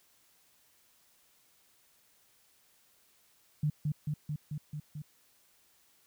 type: tone with echo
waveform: sine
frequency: 150 Hz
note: D3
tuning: 37 cents sharp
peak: -26 dBFS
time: 3.63-3.7 s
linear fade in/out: 5 ms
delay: 220 ms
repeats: 6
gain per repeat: -2 dB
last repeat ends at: 5.02 s
effects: white hiss -67 dBFS RMS until 6.06 s